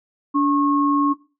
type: tone pair together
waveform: sine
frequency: 288.3 / 1088.5 Hz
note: D4 / C#6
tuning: -32 / -32 cents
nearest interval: octave + major seventh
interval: 2300 cents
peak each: -16 / -20 dBFS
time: 0.34-1.14 s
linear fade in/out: 20 ms
effects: noise-tail reverb RT60 0.3 s tail -17 dB re dry